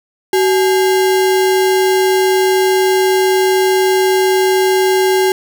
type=tone with sample-and-hold; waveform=sine; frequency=377 Hz; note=F#4; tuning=32 cents sharp; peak=-9 dBFS; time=0.33-5.32 s; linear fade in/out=2 ms; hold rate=1225 Hz; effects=none